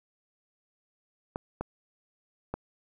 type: clicks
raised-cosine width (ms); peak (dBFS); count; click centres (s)
1; -18; 3; 1.359 / 1.61 / 2.54
effects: 10-bit